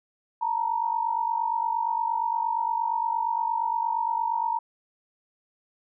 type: tone pair together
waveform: sine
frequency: 898 / 946.6 Hz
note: A5 / A#5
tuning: +35 / +26 cents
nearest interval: minor second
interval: 91 cents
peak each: -27 / -26 dBFS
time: 0.41-4.59 s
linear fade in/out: 10 ms
effects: none